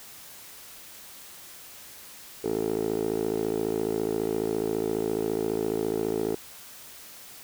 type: tone with band-pass filter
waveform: 10% pulse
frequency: 54.6 Hz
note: A1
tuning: 13 cents flat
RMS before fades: -28 dBFS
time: 2.44-6.35 s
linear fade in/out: 5 ms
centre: 430 Hz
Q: 6.1
effects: white hiss -46 dBFS RMS until 7.43 s